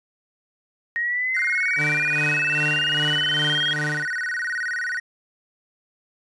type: linear sweep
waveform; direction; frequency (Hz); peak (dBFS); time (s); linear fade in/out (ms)
sine; up; 1864.7 to 3275; -21; 0.96-3.73; 0
type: tone with vibrato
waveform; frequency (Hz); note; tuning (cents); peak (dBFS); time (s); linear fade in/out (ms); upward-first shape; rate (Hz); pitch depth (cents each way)
triangle; 1673; G#6; +12; -22; 1.34-5; 10; square; 19; 200
type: tone with tremolo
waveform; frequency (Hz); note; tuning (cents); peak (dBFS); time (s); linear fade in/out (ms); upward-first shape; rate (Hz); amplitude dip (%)
sawtooth; 150; D3; +37; -21; 1.76-4.07; 50; sine; 2.5; 70
effects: resampled to 24000 Hz